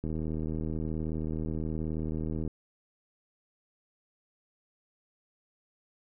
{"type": "click train", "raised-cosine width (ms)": 3, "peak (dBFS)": -22, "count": 193, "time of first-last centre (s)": [0.04, 2.477], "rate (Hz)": 78.8, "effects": []}